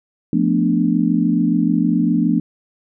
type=chord; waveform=sine; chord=B half-diminished seventh; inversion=second; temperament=equal; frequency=174.61 / 220 / 246.9 / 293.7 Hz; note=F3 / A3 / B3 / D4; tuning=0 / 0 / 0 / 0 cents; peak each=-19 dBFS; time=0.33-2.4 s; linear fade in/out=2 ms; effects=none